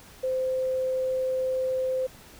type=tone; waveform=sine; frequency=518 Hz; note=C5; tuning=17 cents flat; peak=-24 dBFS; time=0.23-2.07 s; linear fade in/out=10 ms; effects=pink hiss -50 dBFS RMS until 2.39 s